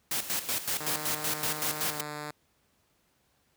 white noise with tremolo, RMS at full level -30 dBFS, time 0.11-2.01 s, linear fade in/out 5 ms, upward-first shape square, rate 5.3 Hz, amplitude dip 70%
5% pulse tone with pitch glide, 152.3 to 149.34 Hz, D#3 to D3, -37 to +29 cents, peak -25 dBFS, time 0.8-2.31 s, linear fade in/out 5 ms, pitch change -34 cents, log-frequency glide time 1.82-2 s
effects pink hiss -70 dBFS RMS until 3.56 s + high-pass 60 Hz 12 dB/octave

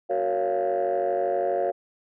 sine chord, Gb major seventh, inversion none, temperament just, 370 / 462.5 / 555 / 693.7 Hz, Gb4 / Bb4 / Db5 / F5, 0 / -14 / +2 / -12 cents, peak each -28 / -28 / -25 / -25 dBFS, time 0.09-1.72 s, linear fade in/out 20 ms, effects tanh soft clip ceiling -17 dBFS

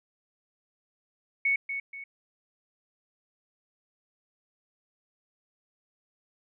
sine tone with echo, 2217 Hz, C#7, in tune, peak -22 dBFS, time 1.45-1.56 s, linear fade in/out 5 ms, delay 240 ms, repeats 2, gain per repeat -8 dB, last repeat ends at 2.04 s, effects none

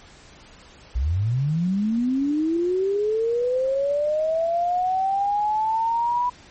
sine linear sweep, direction up, 55.6 to 987.8 Hz, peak -19 dBFS, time 0.95-6.3 s, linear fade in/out 10 ms, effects pink hiss -48 dBFS RMS until 6.5 s + MP3 32 kbps

